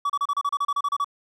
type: tone bursts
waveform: triangle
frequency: 1141 Hz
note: C#6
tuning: 50 cents sharp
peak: -19 dBFS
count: 13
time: 0.05-1.045 s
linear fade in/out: 5 ms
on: 47 ms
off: 32 ms
effects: none